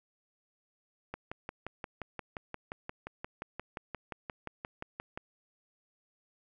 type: click train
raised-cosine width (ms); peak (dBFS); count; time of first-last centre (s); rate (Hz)
0.5; -23; 24; 1.14-5.175; 5.7
effects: none